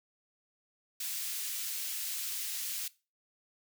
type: high-pass noise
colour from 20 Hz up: white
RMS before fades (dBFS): -37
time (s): 1-2.88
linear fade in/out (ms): 5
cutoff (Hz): 2500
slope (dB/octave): 12
effects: noise-tail reverb RT60 0.3 s tail -20 dB re dry